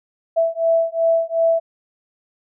sine beating tone pair, 659.3 / 662 Hz, E5 / E5, 0 / +7 cents, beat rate 2.7 Hz, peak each -18 dBFS, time 0.36-1.6 s, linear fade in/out 20 ms, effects none

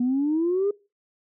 sine exponential sweep, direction up, 240 to 415.3 Hz, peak -19 dBFS, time 0-0.71 s, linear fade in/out 5 ms, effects noise-tail reverb RT60 0.3 s tail -23 dB re dry + tanh soft clip ceiling -16 dBFS

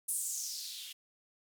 violet noise with band-pass filter sweep, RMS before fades -39 dBFS, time 0.08-0.93 s, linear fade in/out 10 ms, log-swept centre 10000 to 2900 Hz, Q 3.8, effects none

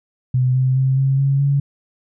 sine tone with pitch steps, 127.3 / 129.82 / 132.4 / 135.03 / 137.7 / 140.43 Hz, C3 / C3 / C3 / C#3 / C#3 / C#3, -47 / -13 / +21 / -45 / -11 / +23 cents, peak -13 dBFS, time 0.34-1.6 s, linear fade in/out 5 ms, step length 210 ms, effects none

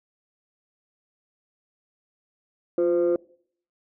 sine tone pair together, 349.7 / 515.6 Hz, F4 / C5, +2 / -26 cents, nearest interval perfect fifth, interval 672 cents, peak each -19 / -21 dBFS, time 2.78-3.16 s, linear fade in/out 2 ms, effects noise-tail reverb RT60 0.6 s tail -23 dB re dry + tanh soft clip ceiling -15 dBFS

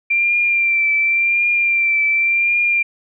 sine tone with vibrato, 2366 Hz, D7, 12 cents sharp, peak -13 dBFS, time 0.1-2.83 s, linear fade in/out 10 ms, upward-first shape triangle, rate 0.9 Hz, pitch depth 37 cents each way, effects none

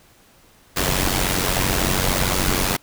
pink noise with amplitude modulation, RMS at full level -17 dBFS, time 0.76-2.77 s, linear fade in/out 10 ms, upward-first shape sine, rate 93 Hz, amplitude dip 75%, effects pink hiss -53 dBFS RMS until 2.82 s

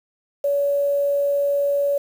sine tone with quantisation, 567 Hz, C#5, 39 cents sharp, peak -17 dBFS, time 0.44-1.98 s, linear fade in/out 5 ms, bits 7, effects none

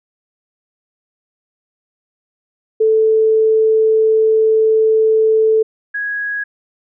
sine tone pair in turn, 439.6 / 1659.7 Hz, A4 / G#6, -2 / -2 cents, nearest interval octave + major seventh, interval 2300 cents, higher second, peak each -9 / -18 dBFS, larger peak first, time 2.8-5.63 / 5.94-6.44 s, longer first, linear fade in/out 10 ms, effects none

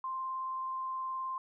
sine tone with vibrato, 1046.5 Hz, C6, in tune, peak -34 dBFS, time 0.04-1.38 s, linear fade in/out 2 ms, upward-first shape sine, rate 19 Hz, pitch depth 8 cents each way, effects none

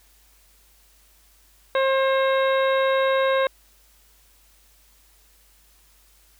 harmonic tone with a mistuned harmonic, 534 Hz, C5, 35 cents sharp, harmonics 1 / 2 / 3 / 4 / 5 / 6 / 7, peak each -19 / -25 / -28 / -32 / -37 / -43 / -33 dBFS, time 1.75-3.47 s, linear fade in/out 2 ms, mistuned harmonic 7, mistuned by +26 cents, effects added 50 Hz sine -58 dBFS peak until 6.39 s + white hiss -58 dBFS RMS until 6.39 s

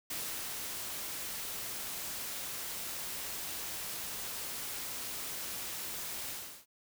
white noise with ADSR envelope, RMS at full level -38 dBFS, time 0.1-6.66 s, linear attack 6 ms, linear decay 380 ms, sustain -2 dB, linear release 360 ms, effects none

